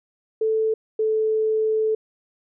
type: tone pair in turn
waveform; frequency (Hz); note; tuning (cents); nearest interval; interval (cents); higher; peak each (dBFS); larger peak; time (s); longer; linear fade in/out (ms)
sine; 440 / 436.7; A4 / A4; 0 / -13; unison; 13; first; -18; neither; 0.41-0.74 / 0.99-1.95; second; 5
effects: none